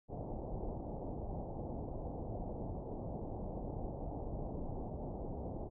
pink low-pass noise, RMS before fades -42 dBFS, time 0.08-5.7 s, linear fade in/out 50 ms, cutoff 830 Hz, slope 48 dB/octave, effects none

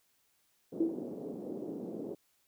pink band-pass noise, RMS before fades -41 dBFS, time 0.72-2.15 s, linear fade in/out 10 ms, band 220 to 470 Hz, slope 24 dB/octave
sine tone with exponential decay, 329.6 Hz, E4, in tune, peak -23 dBFS, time 0.8-1.12 s, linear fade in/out 5 ms, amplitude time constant 68 ms
effects white hiss -73 dBFS RMS until 2.47 s

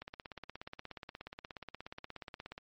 click train, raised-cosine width 0.3 ms, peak -28 dBFS, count 44, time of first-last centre 0.02-2.58 s, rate 16.8 Hz, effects MP3 32 kbps

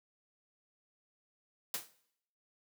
white noise with exponential decay, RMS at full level -33 dBFS, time 1.74-1.91 s, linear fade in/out 1 ms, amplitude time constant 36 ms, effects noise-tail reverb RT60 0.7 s tail -18 dB re dry + high-pass 150 Hz 12 dB/octave

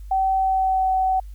sine tone with pitch glide, 766 to 755.5 Hz, G5 to F#5, -40 to +36 cents, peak -17 dBFS, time 0.11-1.2 s, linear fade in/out 5 ms, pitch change -24 cents, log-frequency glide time 0.35-0.9 s, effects added 50 Hz sine -34 dBFS peak until 1.34 s + white hiss -61 dBFS RMS until 1.34 s

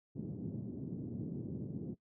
pink band-pass noise, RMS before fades -42 dBFS, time 0.15-1.95 s, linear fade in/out 20 ms, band 120 to 320 Hz, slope 24 dB/octave, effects noise-tail reverb RT60 0.1 s tail -17 dB re dry

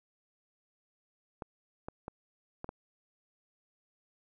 clicks, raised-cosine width 1 ms, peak -25 dBFS, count 5, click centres 1.422 / 1.885 / 2.081 / 2.644 / 2.691 s, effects none

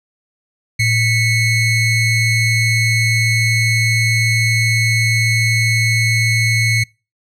square ring-modulated tone, 1046.5 Hz, C6, in tune, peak -10 dBFS, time 0.79-6.84 s, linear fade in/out 10 ms, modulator 1160 Hz, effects noise-tail reverb RT60 0.3 s tail -26 dB re dry + low-pass 10000 Hz 12 dB/octave

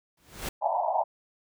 pink noise with exponential growth, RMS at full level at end -30 dBFS, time 0.17-0.49 s, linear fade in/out 5 ms, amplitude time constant 69 ms
white band-pass noise, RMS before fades -27 dBFS, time 0.61-1.04 s, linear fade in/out 20 ms, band 600 to 940 Hz, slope 96 dB/octave
effects none

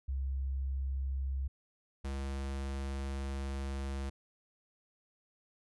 sine / square tone pair in turn, 67 / 68.17 Hz, C2 / C#2, +42 / -28 cents, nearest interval unison, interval 30 cents, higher second, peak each -32 / -36 dBFS, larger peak first, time 0.08-1.48 / 2.04-4.1 s, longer second, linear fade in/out 10 ms, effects resampled to 24000 Hz

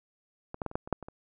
clicks, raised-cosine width 1 ms, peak -24 / -18 / -18 / -30 / -15 / -28 / -11 / -28 / -28 dBFS, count 9, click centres 0.544 / 0.618 / 0.663 / 0.714 / 0.755 / 0.875 / 0.927 / 1.027 / 1.085 s, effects none

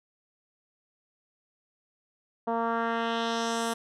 10% pulse tone with low-pass filter sweep, 230 Hz, A#3, 23 cents flat, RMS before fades -29 dBFS, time 2.47-3.74 s, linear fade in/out 10 ms, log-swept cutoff 810 to 11000 Hz, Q 1.6, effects none

